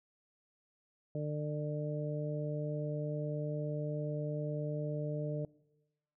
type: harmonic tone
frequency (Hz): 149.6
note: D3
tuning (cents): +32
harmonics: 1 / 2 / 3 / 4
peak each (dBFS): -36 / -43 / -42 / -41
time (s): 1.15-5.45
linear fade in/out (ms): 2
effects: noise-tail reverb RT60 1.0 s tail -23 dB re dry